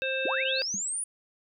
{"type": "harmonic tone", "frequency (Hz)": 528, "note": "C5", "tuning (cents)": 16, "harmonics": [1, 3, 5, 7], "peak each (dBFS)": [-31, -34, -31, -37], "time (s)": [0.02, 0.62], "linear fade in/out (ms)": 0}
{"type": "linear sweep", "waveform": "sine", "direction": "up", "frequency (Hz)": [233.1, 9956], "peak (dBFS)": -29, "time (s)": [0.25, 1.04], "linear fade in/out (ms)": 5}
{"type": "tone with exponential decay", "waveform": "sine", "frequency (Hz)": 196, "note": "G3", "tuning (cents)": 0, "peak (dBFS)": -32, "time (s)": [0.74, 0.83], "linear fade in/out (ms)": 2, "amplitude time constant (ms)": 19}
{"effects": []}